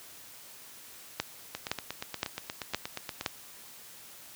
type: two click trains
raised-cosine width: 0.2 ms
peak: -11 / -17 dBFS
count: 5 / 15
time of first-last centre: 1.2-3.262 / 1.55-3.211 s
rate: 1.94 / 8.43 Hz
effects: white hiss -50 dBFS RMS until 4.35 s + high-pass 60 Hz 12 dB/octave